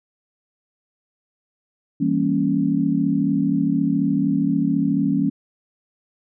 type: chord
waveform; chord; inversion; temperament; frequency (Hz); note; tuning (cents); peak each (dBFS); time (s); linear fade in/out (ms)
sine; E diminished seventh; none; equal with one note detuned; 164.81 / 198.39 / 233.1 / 277.2; E3 / G3 / Bb3 / Db4; 0 / +21 / 0 / 0; -24 / -23 / -24 / -20; 2-5.3; 10
effects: none